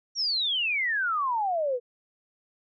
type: exponential sweep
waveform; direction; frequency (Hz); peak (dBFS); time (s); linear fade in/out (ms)
sine; down; 5750 to 470.8; -24; 0.15-1.8; 50
effects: none